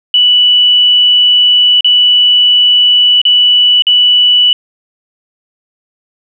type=tone with dropouts; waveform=sine; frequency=2960 Hz; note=F#7; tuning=in tune; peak=-4 dBFS; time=0.14-4.53 s; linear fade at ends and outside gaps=2 ms; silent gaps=1.808-1.845 / 3.216-3.252 / 3.822-3.868 s; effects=none